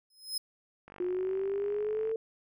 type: tone with exponential growth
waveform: sawtooth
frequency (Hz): 5120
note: D#8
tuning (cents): +49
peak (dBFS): -26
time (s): 0.1-0.38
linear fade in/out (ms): 5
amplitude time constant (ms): 59
type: click train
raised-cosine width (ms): 0.5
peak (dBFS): -34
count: 61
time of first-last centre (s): 0.88-2.115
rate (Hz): 48.6
type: exponential sweep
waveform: sine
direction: up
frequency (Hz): 355.6 to 449.9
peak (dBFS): -29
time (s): 1-2.16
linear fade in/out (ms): 2
effects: none